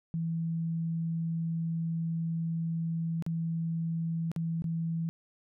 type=tone with dropouts; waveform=sine; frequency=164.81 Hz; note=E3; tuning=in tune; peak=-29 dBFS; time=0.14-5.09 s; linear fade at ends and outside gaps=0 ms; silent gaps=3.224-3.264 / 4.316-4.362 / 4.621-4.642 s; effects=none